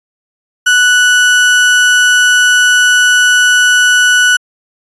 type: tone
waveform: 35% pulse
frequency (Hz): 1480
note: F#6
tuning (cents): 0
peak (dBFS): -4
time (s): 0.66-4.37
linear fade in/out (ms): 10
effects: resampled to 22050 Hz